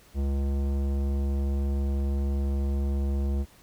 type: tone with tanh clipping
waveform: sine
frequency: 69.3 Hz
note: C#2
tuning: in tune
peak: -26 dBFS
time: 0.14-3.46 s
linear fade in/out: 50 ms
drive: 16 dB
effects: pink hiss -56 dBFS RMS until 3.62 s